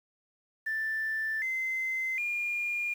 sine tone with pitch steps, 1768 / 2066 / 2415 Hz, A6 / C7 / D7, +8 / -22 / +48 cents, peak -28 dBFS, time 0.66-2.94 s, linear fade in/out 10 ms, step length 760 ms, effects tanh soft clip ceiling -25 dBFS + 9-bit

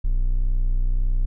triangle tone, 30.87 Hz, B0, in tune, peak -15 dBFS, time 0.04-1.26 s, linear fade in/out 10 ms, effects none

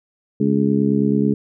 harmonic tone, 69.3 Hz, C#2, in tune, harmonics 2 / 3 / 4 / 5 / 6, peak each -23 / -17 / -20 / -28 / -23 dBFS, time 0.4-1.34 s, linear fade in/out 5 ms, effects none

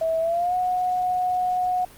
sine tone with pitch glide, 650 to 729.6 Hz, E5 to F#5, -24 to -24 cents, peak -20 dBFS, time 0.01-1.85 s, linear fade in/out 5 ms, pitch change +200 cents, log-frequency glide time 0.2-0.55 s, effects pink hiss -47 dBFS RMS until 1.97 s + Opus 48 kbps

